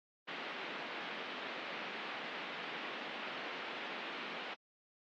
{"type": "band-pass noise", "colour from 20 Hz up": "white", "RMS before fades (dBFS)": -44, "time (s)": [0.27, 4.55], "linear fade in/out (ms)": 20, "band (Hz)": [210, 3100], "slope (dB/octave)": 24, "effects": ["low-pass 5000 Hz 12 dB/octave", "AAC 48 kbps"]}